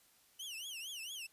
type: tone with vibrato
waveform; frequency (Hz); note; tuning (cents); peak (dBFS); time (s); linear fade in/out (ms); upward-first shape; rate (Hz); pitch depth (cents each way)
sawtooth; 2960; F#7; 0; -40; 0.39-1.27; 10; triangle; 4.4; 250
effects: white hiss -68 dBFS RMS until 1.32 s + resampled to 32000 Hz